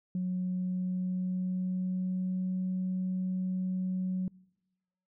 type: tone with pitch glide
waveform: sine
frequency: 182.5 to 185.15 Hz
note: F#3 to F#3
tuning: -24 to +1 cents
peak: -28 dBFS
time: 0.15-4.28 s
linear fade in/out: 2 ms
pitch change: +25 cents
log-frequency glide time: 0.27-2.59 s
effects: noise-tail reverb RT60 1.0 s tail -26 dB re dry + tanh soft clip ceiling -25 dBFS